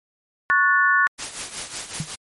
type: chord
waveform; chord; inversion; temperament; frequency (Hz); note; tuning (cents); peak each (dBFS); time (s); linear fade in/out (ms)
sine; F# minor; second; equal with one note detuned; 1108.7 / 1467.2 / 1760; C#6 / F#6 / A6; 0 / -15 / 0; -20 / -18 / -19; 0.5-1.07; 0
type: noise with tremolo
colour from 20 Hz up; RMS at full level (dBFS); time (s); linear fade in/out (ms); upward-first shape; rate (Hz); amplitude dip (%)
white; -28; 1.18-2.16; 20; triangle; 5.4; 75
type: tone with exponential decay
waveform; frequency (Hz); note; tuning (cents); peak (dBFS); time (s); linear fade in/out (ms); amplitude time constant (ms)
sine; 155.56; D#3; 0; -20; 2-2.09; 2; 19
effects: MP3 48 kbps